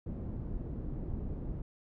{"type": "low-pass noise", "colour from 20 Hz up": "pink", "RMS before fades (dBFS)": -38, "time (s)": [0.06, 1.62], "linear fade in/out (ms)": 5, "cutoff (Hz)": 280, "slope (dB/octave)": 12, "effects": []}